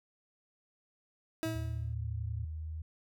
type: tone with exponential decay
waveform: 30% pulse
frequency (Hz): 322.4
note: E4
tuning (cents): -38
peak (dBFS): -28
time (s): 1.43-1.94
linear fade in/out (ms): 0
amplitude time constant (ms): 110
type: tone with pitch glide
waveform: sine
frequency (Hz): 113.8 to 109.99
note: A#2 to A2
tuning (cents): -41 to 0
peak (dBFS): -36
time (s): 1.45-2.45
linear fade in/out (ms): 10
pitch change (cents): -59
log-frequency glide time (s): 1.89-2.16
type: tone with vibrato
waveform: sine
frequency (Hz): 78.7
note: D#2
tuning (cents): +20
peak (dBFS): -37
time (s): 1.55-2.82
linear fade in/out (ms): 5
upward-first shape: sine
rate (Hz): 1.8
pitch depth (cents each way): 8
effects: none